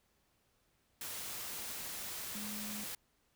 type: tone in noise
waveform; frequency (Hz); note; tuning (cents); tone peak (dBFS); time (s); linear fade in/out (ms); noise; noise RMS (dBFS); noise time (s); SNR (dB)
sine; 210; G#3; +19; -44; 2.35-2.84; 2; white; -43; 1.01-2.95; -4
effects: pink hiss -75 dBFS RMS until 3.35 s